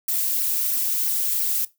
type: noise with flanger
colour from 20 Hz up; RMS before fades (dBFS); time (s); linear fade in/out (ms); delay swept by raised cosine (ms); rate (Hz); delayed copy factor
violet; -23; 0.08-1.65; 5; 0.26 to 3.66; 3; -0.5
effects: noise-tail reverb RT60 0.2 s tail -18 dB re dry